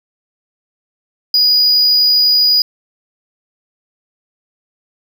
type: tone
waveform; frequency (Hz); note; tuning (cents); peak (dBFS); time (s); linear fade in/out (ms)
triangle; 4916; D#8; -22; -7; 1.34-2.62; 2
effects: none